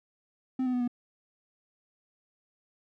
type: tone with pitch steps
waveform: triangle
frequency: 258.9 / 252.1 / 247.3 / 242.9 Hz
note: C4 / B3 / B3 / B3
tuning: -18 / +36 / +3 / -29 cents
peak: -24 dBFS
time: 0.59-0.878 s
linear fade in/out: 5 ms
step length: 72 ms
effects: none